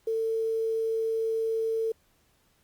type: tone with quantisation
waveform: sine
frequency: 448.3 Hz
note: A4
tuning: 32 cents sharp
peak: -25 dBFS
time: 0.07-1.92 s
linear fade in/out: 5 ms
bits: 9
effects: pink hiss -67 dBFS RMS until 2.63 s + Opus 48 kbps